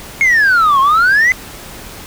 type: exponential two-way sweep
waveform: sine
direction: down then up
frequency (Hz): 2197 to 1054 to 2066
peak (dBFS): -5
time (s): 0.21-1.32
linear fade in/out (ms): 0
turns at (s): 0.8
effects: tanh soft clip ceiling -6 dBFS + pink hiss -32 dBFS RMS until 2.06 s